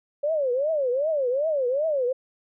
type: tone with vibrato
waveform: sine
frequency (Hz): 560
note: C#5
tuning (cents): +18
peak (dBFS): -21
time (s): 0.23-2.13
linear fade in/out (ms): 10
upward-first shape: triangle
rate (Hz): 2.6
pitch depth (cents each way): 280
effects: none